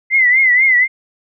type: tone with vibrato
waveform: sine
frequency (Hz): 2043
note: C7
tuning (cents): -42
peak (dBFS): -8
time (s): 0.1-0.88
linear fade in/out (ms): 50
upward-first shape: triangle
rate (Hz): 4.1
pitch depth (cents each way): 110
effects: none